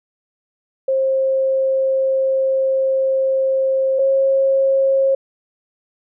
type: tone pair in turn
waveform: sine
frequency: 532 / 539.4 Hz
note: C5 / C#5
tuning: +29 / -47 cents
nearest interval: unison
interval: 24 cents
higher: second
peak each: -14 / -12 dBFS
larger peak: second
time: 0.88-3.99 / 3.99-5.15 s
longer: first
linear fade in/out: 5 ms
effects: none